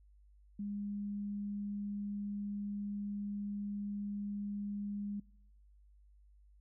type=tone; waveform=sine; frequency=203.7 Hz; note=G#3; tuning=33 cents flat; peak=-37 dBFS; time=0.59-5.2 s; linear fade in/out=5 ms; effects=noise-tail reverb RT60 0.9 s tail -25 dB re dry + added 50 Hz sine -60 dBFS peak until 6.6 s